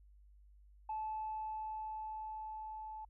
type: tone with level ramp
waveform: sine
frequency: 868 Hz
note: A5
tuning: 24 cents flat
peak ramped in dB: -36 to -44 dBFS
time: 0.89-3.05 s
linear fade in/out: 5 ms
effects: tanh soft clip ceiling -33 dBFS + added 50 Hz sine -59 dBFS peak until 3.09 s